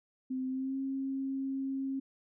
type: tone with pitch glide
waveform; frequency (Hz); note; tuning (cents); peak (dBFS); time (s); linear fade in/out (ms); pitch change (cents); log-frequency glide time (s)
sine; 259.3 to 269.2; C4 to C4; -15 to +49; -32; 0.3-2; 10; +64; 0.48-0.77
effects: none